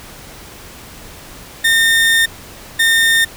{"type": "tone pair in turn", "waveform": "30% pulse", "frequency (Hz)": [1821, 1821], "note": ["A#6", "A#6"], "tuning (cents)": [-41, -41], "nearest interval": "unison", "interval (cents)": 0, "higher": "neither", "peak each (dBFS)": -7, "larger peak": "neither", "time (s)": [[1.64, 2.26], [2.79, 3.25]], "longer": "first", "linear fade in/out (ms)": 10, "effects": ["pink hiss -36 dBFS RMS until 3.36 s"]}